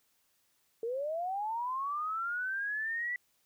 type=linear sweep; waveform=sine; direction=up; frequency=443 to 1976 Hz; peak=-32 dBFS; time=0.83-3.16 s; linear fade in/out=2 ms; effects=white hiss -73 dBFS RMS until 3.45 s